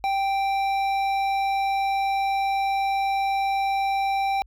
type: tone with hard clipping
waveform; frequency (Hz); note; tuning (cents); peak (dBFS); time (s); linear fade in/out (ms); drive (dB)
triangle; 784; G5; 0; -23; 0.04-4.42; 0; 14
effects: added 50 Hz sine -49 dBFS peak until 4.46 s